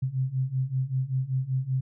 sine beating tone pair, 128.2 / 133.4 Hz, C3 / C3, -35 / +34 cents, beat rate 5.2 Hz, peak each -29 / -27 dBFS, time 0.02-1.81 s, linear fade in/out 10 ms, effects none

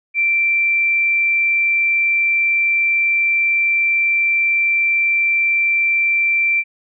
sine tone, 2349 Hz, D7, in tune, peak -13 dBFS, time 0.14-6.64 s, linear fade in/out 50 ms, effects none

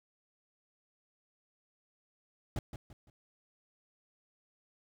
brown noise with echo, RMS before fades -34 dBFS, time 2.56-2.59 s, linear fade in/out 2 ms, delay 170 ms, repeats 3, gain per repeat -9 dB, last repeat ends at 3.1 s, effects none

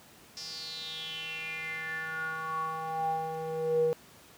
square tone with band-pass filter sweep, 160 Hz, D#3, 49 cents sharp, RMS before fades -34 dBFS, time 0.37-3.93 s, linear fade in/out 0 ms, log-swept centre 5300 to 440 Hz, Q 7.8, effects pink hiss -55 dBFS RMS until 4.37 s + high-pass 100 Hz 12 dB/octave

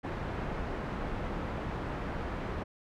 pink low-pass noise, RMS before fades -36 dBFS, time 0.03-2.64 s, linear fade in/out 20 ms, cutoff 1500 Hz, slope 12 dB/octave, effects none

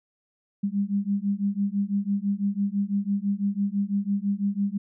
sine beating tone pair, 197.6 / 203.6 Hz, G3 / G#3, +14 / -34 cents, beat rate 6 Hz, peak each -26 / -26 dBFS, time 0.63-4.78 s, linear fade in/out 10 ms, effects none

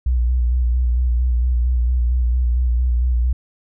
sine tone with vibrato, 61 Hz, B1, 21 cents flat, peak -14 dBFS, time 0.06-3.33 s, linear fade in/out 5 ms, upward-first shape square, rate 4.4 Hz, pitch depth 39 cents each way, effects none

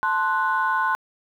sine chord, F# diminished, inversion first, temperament equal, 880 / 1046.5 / 1480 Hz, A5 / C6 / F#6, 0 / 0 / 0 cents, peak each -25 / -22 / -23 dBFS, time 0.03-0.95 s, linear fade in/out 0 ms, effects tanh soft clip ceiling -11 dBFS + 9-bit

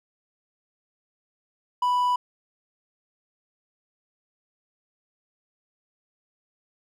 triangle tone, 987.8 Hz, B5, in tune, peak -18 dBFS, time 1.82-2.16 s, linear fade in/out 5 ms, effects none

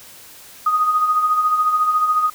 sine tone with tremolo, 1244.5 Hz, D#6, in tune, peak -12 dBFS, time 0.66-2.3 s, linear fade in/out 5 ms, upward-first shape sine, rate 14 Hz, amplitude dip 50%, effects white hiss -42 dBFS RMS until 2.34 s

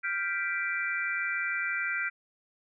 sine chord, G dominant seventh, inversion third, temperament equal, 1396.9 / 1568 / 1975.5 / 2349 Hz, F6 / G6 / B6 / D7, 0 / 0 / 0 / 0 cents, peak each -34 dBFS, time 0.03-2.1 s, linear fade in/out 20 ms, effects none

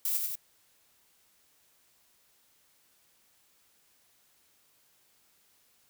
violet noise with echo, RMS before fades -30 dBFS, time 0.05-0.17 s, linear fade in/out 2 ms, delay 92 ms, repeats 2, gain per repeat -3 dB, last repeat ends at 0.354 s, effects white hiss -67 dBFS RMS until 5.89 s

